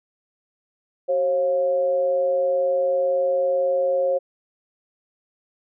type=tone with amplitude modulation; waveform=sine; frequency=539 Hz; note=C#5; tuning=49 cents flat; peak=-15 dBFS; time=1.08-4.19 s; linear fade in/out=20 ms; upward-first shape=sine; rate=160 Hz; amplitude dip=60%; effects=none